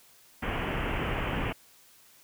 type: low-pass noise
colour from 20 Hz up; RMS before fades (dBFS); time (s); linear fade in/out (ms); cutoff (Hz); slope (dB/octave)
pink; -31; 0.42-1.53; 10; 3100; 96
effects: white hiss -58 dBFS RMS until 2.23 s